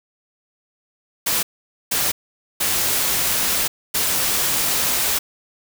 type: noise bursts at uneven times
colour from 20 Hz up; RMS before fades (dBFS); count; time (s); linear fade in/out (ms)
white; -20; 4; 1.26-1.43 / 1.91-2.12 / 2.6-3.68 / 3.94-5.19; 10
effects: none